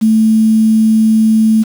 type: tone with quantisation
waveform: sine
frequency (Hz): 220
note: A3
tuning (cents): 0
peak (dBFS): -6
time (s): 0.01-1.64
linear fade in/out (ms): 20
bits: 5
effects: none